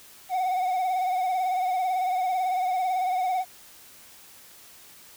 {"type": "tone with vibrato", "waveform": "triangle", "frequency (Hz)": 740, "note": "F#5", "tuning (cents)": 0, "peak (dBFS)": -21, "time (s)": [0.29, 3.45], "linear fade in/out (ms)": 50, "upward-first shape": "triangle", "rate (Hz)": 18, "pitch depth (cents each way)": 63, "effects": ["white hiss -50 dBFS RMS until 5.16 s"]}